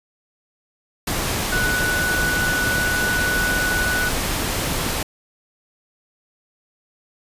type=tone in noise; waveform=sine; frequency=1480 Hz; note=F#6; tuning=in tune; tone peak=-20 dBFS; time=1.52-4.09 s; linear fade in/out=5 ms; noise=pink; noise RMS=-23 dBFS; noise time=1.07-5.03 s; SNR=0 dB; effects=resampled to 32000 Hz